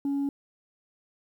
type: tone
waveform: sine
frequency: 280 Hz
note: C#4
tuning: 18 cents sharp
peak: -23 dBFS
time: 0.05-0.29 s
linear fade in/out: 2 ms
effects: tanh soft clip ceiling -24 dBFS + 10-bit